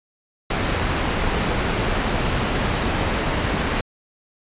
pink low-pass noise, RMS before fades -22 dBFS, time 0.5-3.81 s, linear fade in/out 5 ms, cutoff 3000 Hz, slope 12 dB/octave, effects resampled to 8000 Hz

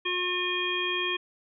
harmonic tone with a mistuned harmonic, 360 Hz, F#4, 47 cents flat, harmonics 1 / 3 / 5 / 7 / 9, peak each -33 / -35 / -35 / -31 / -31 dBFS, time 0.05-1.17 s, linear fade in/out 10 ms, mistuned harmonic 7, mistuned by -43 cents, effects none

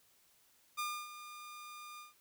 sawtooth tone with ADSR envelope, 1208 Hz, D6, 48 cents sharp, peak -31 dBFS, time 0.77-2.14 s, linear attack 23 ms, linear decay 280 ms, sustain -13 dB, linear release 150 ms, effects white hiss -69 dBFS RMS until 2.2 s

